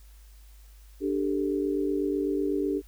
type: chord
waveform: sine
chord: D suspended fourth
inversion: none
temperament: equal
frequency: 293.7 / 392 / 440 Hz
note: D4 / G4 / A4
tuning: 0 / 0 / 0 cents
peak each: -28 / -28 / -33 dBFS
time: 1-2.82 s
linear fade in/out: 50 ms
effects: added 51 Hz sine -48 dBFS peak until 2.87 s + white hiss -61 dBFS RMS until 2.87 s